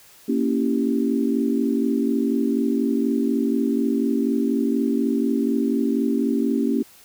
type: chord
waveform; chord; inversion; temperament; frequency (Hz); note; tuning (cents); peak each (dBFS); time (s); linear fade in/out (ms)
sine; A# diminished seventh; none; equal; 233.1 / 277.2 / 329.6 / 392; A#3 / C#4 / E4 / G4; 0 / 0 / 0 / 0; -22 / -22 / -28 / -27; 0.28-6.83; 10
effects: white hiss -50 dBFS RMS until 7.04 s